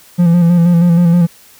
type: tone with vibrato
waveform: triangle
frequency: 172 Hz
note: F3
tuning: 26 cents flat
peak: -4 dBFS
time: 0.18-1.27 s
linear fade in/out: 20 ms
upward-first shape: square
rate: 6.3 Hz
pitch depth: 36 cents each way
effects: white hiss -43 dBFS RMS until 1.59 s